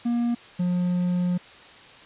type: tone pair in turn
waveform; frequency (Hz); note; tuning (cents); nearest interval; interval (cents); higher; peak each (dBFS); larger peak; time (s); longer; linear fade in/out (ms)
triangle; 237.6 / 178.33; A#3 / F3; +33 / +36; perfect fourth; 497; first; -19; neither; 0.05-0.35 / 0.59-1.38; second; 10
effects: white hiss -47 dBFS RMS until 2.05 s + resampled to 8000 Hz